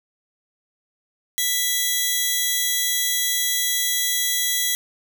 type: tone pair together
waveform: 10% pulse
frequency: 1975.5 / 3320 Hz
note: B6 / G#7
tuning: 0 / -1 cents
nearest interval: major sixth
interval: 899 cents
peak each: -14 dBFS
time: 1.38-4.75 s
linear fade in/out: 0 ms
effects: none